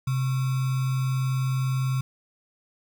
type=tone with sample-and-hold; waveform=sine; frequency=130.81 Hz; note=C3; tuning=in tune; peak=-22 dBFS; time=0.07-2.01 s; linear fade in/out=5 ms; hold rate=1225 Hz; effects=none